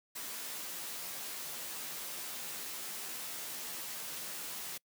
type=noise with comb filter; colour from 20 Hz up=white; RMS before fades=-42 dBFS; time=0.15-4.78 s; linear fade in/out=10 ms; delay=13 ms; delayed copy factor=+0.65; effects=noise-tail reverb RT60 0.1 s tail -26 dB re dry + high-pass 150 Hz 12 dB/octave